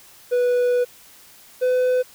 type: tone pair in turn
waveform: triangle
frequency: 491.4 / 504.3 Hz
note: B4 / B4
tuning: -9 / +36 cents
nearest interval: unison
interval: 45 cents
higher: second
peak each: -14 dBFS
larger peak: neither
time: 0.31-0.85 / 1.61-2.03 s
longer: first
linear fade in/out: 20 ms
effects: white hiss -48 dBFS RMS until 2.14 s